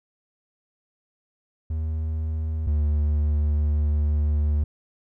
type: tone pair in turn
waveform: triangle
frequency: 78.8 / 74.51 Hz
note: D#2 / D2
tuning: +23 / +26 cents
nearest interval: minor second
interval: 97 cents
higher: first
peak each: -22 / -17 dBFS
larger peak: second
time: 1.7-2.67 / 2.67-4.64 s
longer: second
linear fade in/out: 5 ms
effects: none